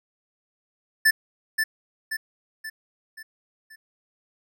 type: tone with echo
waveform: square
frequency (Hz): 1760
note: A6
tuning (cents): 0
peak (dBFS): -15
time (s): 1.05-1.11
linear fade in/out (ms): 10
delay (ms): 530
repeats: 5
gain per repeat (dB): -6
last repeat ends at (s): 3.76
effects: none